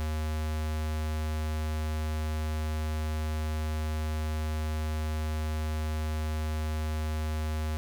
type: tone with notch filter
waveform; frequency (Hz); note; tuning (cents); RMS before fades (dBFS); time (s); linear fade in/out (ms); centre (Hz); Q
square; 77.5; D#2; -6; -31; 0-7.77; 0; 310; 1.9
effects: none